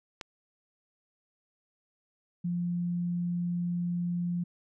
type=click; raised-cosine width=0.2 ms; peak=-20 dBFS; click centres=0.212 s
type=tone; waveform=sine; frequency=174.61 Hz; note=F3; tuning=in tune; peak=-28 dBFS; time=2.44-4.44 s; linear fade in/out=10 ms
effects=none

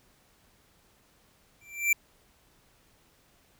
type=tone with exponential growth; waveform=square; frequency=2349 Hz; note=D7; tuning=in tune; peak=-19 dBFS; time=1.61-1.93 s; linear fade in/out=5 ms; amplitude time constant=69 ms; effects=pink hiss -64 dBFS RMS until 3.59 s

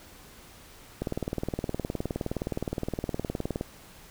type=click train; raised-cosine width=2 ms; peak=-16 dBFS; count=51; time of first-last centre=1.02-3.611 s; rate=19.3 Hz; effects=pink hiss -51 dBFS RMS until 4.1 s

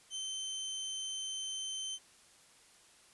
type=tone; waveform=25% pulse; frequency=3092 Hz; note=G7; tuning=24 cents flat; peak=-34 dBFS; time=0.1-1.99 s; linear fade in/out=50 ms; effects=white hiss -62 dBFS RMS until 3.13 s + resampled to 24000 Hz

